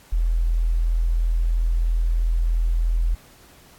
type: tone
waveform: sine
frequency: 41.53 Hz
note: E1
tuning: 14 cents sharp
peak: -17 dBFS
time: 0.12-3.15 s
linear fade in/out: 10 ms
effects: pink hiss -51 dBFS RMS until 3.78 s + AAC 64 kbps